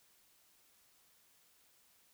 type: silence
effects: white hiss -69 dBFS RMS until 2.13 s